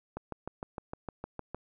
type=click train; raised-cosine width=1 ms; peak=-23 dBFS; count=10; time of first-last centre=0.17-1.546 s; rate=6.54 Hz; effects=none